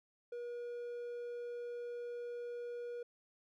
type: tone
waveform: triangle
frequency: 480 Hz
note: B4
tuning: 49 cents flat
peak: -39 dBFS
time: 0.32-3.03 s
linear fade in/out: 5 ms
effects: none